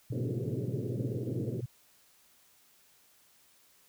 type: tone with tremolo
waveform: sine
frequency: 122.3 Hz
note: B2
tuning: 16 cents flat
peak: -30 dBFS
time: 0.1-1.66 s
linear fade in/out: 5 ms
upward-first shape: sine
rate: 19 Hz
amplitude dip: 85%
type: band-pass noise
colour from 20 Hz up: white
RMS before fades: -37 dBFS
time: 0.12-1.61 s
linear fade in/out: 5 ms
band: 110 to 470 Hz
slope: 48 dB/octave
effects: white hiss -64 dBFS RMS until 3.88 s